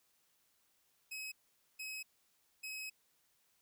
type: tone bursts at uneven times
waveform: sawtooth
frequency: 2553 Hz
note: D#7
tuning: 44 cents sharp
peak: -39 dBFS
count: 3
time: 1.11-1.32 / 1.79-2.03 / 2.63-2.9 s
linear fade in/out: 10 ms
effects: white hiss -75 dBFS RMS until 3.61 s